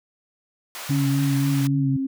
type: high-pass noise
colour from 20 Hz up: pink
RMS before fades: -35 dBFS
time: 0.75-1.67 s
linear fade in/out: 0 ms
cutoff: 900 Hz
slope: 12 dB/octave
type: tone with vibrato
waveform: sine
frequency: 140 Hz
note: C#3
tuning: 18 cents sharp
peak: -20 dBFS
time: 0.89-1.97 s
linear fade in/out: 10 ms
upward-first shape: triangle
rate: 3.7 Hz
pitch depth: 56 cents each way
type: tone with pitch glide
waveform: sine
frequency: 277.2 to 268.4 Hz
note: C#4 to C4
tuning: 0 to +44 cents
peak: -22 dBFS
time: 0.9-2.07 s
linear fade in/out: 10 ms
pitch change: -56 cents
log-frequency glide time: 1.68-1.93 s
effects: none